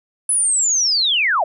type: linear sweep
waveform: sine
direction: down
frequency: 10270 to 573 Hz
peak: -14 dBFS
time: 0.29-1.44 s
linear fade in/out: 5 ms
effects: none